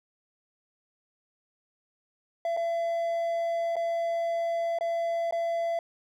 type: tone with dropouts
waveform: triangle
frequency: 674 Hz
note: E5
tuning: 38 cents sharp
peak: -24 dBFS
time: 2.45-5.79 s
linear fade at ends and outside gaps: 2 ms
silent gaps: 2.567-2.572 / 3.757-3.765 / 4.787-4.809 / 5.31-5.324 s
effects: none